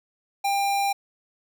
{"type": "tone", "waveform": "square", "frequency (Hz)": 797, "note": "G5", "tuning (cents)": 28, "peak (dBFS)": -22, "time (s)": [0.44, 0.93], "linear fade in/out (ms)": 10, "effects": []}